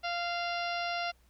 harmonic tone, 694 Hz, F5, 11 cents flat, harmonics 1 / 2 / 3 / 4 / 5 / 6 / 7 / 8, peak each -34 / -38 / -41 / -40 / -46 / -45 / -45 / -48 dBFS, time 0.03-1.12 s, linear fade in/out 20 ms, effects added 60 Hz sine -63 dBFS peak until 1.29 s + pink hiss -69 dBFS RMS until 1.29 s

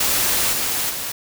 white noise with level steps, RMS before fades -19 / -22 / -27 dBFS, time 0-1.12 s, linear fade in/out 5 ms, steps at 0.52 / 0.89 s, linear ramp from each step 20 ms, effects none

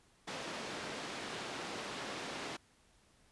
pink band-pass noise, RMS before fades -43 dBFS, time 0.27-2.57 s, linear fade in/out 10 ms, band 240 to 5100 Hz, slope 12 dB/octave, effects pink hiss -68 dBFS RMS until 3.31 s + resampled to 24000 Hz

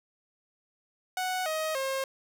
sawtooth tone with pitch steps, 740 / 629.5 / 535.5 Hz, F#5 / D#5 / C5, 0 / +20 / +40 cents, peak -25 dBFS, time 1.17-2.04 s, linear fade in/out 2 ms, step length 290 ms, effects none

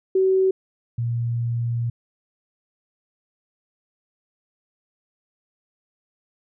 sine tone pair in turn, 379.2 / 117.97 Hz, F#4 / A#2, +43 / +21 cents, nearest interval octave + minor sixth, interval 2022 cents, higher first, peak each -15 / -21 dBFS, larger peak first, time 0.15-0.51 / 0.98-1.9 s, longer second, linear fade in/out 5 ms, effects none

